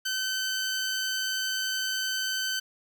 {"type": "tone", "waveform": "15% pulse", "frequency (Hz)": 1531, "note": "G6", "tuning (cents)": -41, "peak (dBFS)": -21, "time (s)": [0.05, 2.6], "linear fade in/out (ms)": 10, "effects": []}